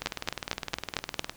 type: two click trains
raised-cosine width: 0.2 ms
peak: -14 / -9 dBFS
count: 26 / 6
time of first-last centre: 0.02-1.296 / 0.06-1.194 s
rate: 19.6 / 4.41 Hz
effects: pink hiss -53 dBFS RMS until 1.36 s